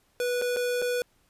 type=tone with dropouts; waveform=square; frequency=490.6 Hz; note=B4; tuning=12 cents flat; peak=-26 dBFS; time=0.2-1.02 s; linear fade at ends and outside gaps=1 ms; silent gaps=0.415-0.42 / 0.563-0.568 / 0.818-0.822 s; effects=pink hiss -67 dBFS RMS until 1.29 s + resampled to 32000 Hz